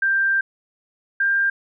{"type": "tone pair in turn", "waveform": "sine", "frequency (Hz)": [1580, 1593.7], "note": ["G6", "G6"], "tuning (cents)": [13, 28], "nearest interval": "unison", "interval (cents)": 15, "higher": "second", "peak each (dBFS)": -16, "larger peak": "neither", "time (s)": [[0.02, 0.41], [1.2, 1.5]], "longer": "first", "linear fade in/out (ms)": 5, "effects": []}